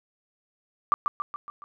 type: tone with echo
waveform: sine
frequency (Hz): 1174.7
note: D6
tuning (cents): 0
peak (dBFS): -16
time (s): 0.92-0.94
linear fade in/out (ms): 0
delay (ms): 140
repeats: 5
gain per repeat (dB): -5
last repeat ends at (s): 1.64
effects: none